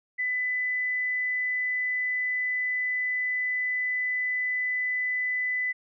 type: tone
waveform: sine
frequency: 2000 Hz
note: B6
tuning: 21 cents sharp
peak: -25 dBFS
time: 0.18-5.73 s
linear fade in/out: 20 ms
effects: none